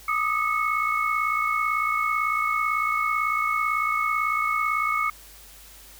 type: tone cluster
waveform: sine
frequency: 1205 / 1263 / 2197 Hz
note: D6 / D#6 / C#7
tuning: +44 / +26 / -16 cents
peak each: -26 dBFS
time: 0.08-5.1 s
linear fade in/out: 5 ms
effects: added 50 Hz sine -51 dBFS peak until 5.99 s + white hiss -48 dBFS RMS until 5.99 s